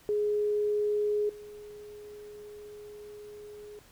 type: tone with level steps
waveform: sine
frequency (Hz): 417.5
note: G#4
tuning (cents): +9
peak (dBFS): -25 / -43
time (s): 0.09-3.79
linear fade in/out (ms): 0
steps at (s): 1.29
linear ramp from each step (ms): 5
effects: pink hiss -58 dBFS RMS until 3.91 s